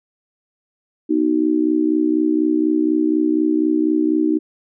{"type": "tone with amplitude modulation", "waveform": "sine", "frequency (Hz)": 311.1, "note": "D#4", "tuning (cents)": 0, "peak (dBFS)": -10, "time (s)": [1.09, 4.39], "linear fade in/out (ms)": 20, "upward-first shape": "sine", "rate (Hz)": 64.1, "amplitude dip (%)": 90, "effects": []}